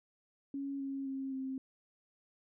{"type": "tone with pitch steps", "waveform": "sine", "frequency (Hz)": [277.2, 272.9, 268.7, 264.5], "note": ["C#4", "C#4", "C4", "C4"], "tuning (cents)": [0, -27, 46, 19], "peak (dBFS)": -36, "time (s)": [0.54, 1.58], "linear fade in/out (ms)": 2, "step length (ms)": 260, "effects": []}